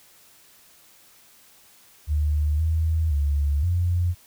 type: tone with pitch steps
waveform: sine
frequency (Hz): 75 / 80.2 / 71.9 / 87.9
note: D2 / E2 / D2 / F2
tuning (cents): +37 / -47 / -36 / +12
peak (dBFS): -19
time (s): 2.07-4.15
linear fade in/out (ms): 50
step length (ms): 520
effects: white hiss -54 dBFS RMS until 4.26 s